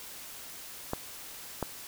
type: clicks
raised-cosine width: 1 ms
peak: -16 dBFS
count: 2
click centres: 0.934 / 1.627 s
effects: white hiss -45 dBFS RMS until 1.87 s